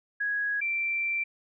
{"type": "tone pair in turn", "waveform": "sine", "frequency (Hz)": [1661.2, 2349], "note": ["G#6", "D7"], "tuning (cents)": [0, 0], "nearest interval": "tritone", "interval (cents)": 600, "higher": "second", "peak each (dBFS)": -26, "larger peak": "neither", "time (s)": [[0.2, 0.61], [0.61, 1.24]], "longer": "second", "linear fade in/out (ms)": 10, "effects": []}